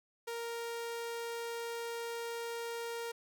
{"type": "tone", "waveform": "sawtooth", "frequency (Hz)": 466.2, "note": "A#4", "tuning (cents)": 0, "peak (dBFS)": -34, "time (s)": [0.27, 3.12], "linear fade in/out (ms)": 10, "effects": []}